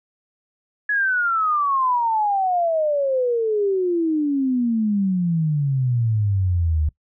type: exponential sweep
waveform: sine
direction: down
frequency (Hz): 1700 to 74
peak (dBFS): -17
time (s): 0.89-6.89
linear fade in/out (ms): 5
effects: noise-tail reverb RT60 0.1 s tail -21 dB re dry